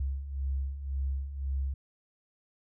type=beating tone pair; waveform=sine; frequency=66.5 / 68.4 Hz; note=C2 / C#2; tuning=+29 / -23 cents; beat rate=1.9 Hz; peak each=-37 / -31 dBFS; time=0-1.74 s; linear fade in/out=5 ms; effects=none